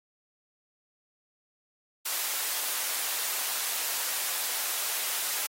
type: high-pass noise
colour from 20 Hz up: white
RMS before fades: -31 dBFS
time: 2.05-5.47 s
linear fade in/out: 10 ms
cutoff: 630 Hz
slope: 12 dB/octave
effects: AAC 48 kbps